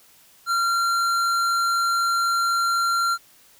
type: tone with tanh clipping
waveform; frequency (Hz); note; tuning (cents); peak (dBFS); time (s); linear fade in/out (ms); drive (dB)
sine; 1376; F6; -26; -21; 0.46-3.18; 50; 16
effects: white hiss -54 dBFS RMS until 3.59 s